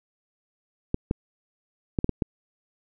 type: clicks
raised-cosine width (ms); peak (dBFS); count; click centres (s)
3; -10; 6; 0.944 / 1.111 / 1.988 / 2.044 / 2.093 / 2.222
effects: none